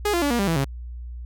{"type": "tone with pitch steps", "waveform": "sawtooth", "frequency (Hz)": [415.3, 345.2, 287, 238.5, 198.27, 164.81, 137], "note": ["G#4", "F4", "D4", "A#3", "G3", "E3", "C#3"], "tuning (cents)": [0, -20, -40, 40, 20, 0, -20], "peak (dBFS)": -16, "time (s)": [0.05, 0.645], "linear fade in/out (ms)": 5, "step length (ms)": 85, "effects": ["added 60 Hz sine -32 dBFS peak until 1.25 s"]}